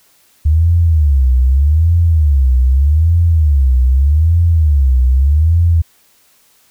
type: tone with vibrato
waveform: sine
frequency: 73.42 Hz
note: D2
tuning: in tune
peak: -7 dBFS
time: 0.45-5.82 s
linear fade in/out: 10 ms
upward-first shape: sine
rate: 0.82 Hz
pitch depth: 260 cents each way
effects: white hiss -52 dBFS RMS until 6.7 s